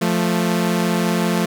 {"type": "tone pair together", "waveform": "sawtooth", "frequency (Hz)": [174.61, 220], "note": ["F3", "A3"], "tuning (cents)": [0, 0], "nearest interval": "major third", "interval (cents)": 400, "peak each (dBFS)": [-15, -16], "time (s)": [0.01, 1.46], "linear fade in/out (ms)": 10, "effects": []}